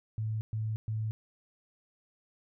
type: tone bursts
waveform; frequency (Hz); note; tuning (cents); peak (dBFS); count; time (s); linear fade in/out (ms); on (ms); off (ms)
sine; 109.4; A2; -9; -30; 3; 0.18-1.11; 0; 230; 120
effects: none